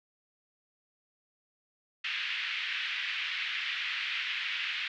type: band-pass noise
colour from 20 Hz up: white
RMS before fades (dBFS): -34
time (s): 2.04-4.88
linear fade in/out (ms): 5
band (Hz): 1800 to 3100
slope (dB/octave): 24
effects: low-pass 5000 Hz 12 dB/octave